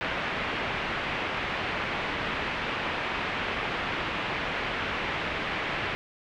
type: low-pass noise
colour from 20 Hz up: white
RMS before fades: -31 dBFS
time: 0.01-5.95 s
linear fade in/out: 0 ms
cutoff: 2700 Hz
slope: 24 dB/octave
effects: none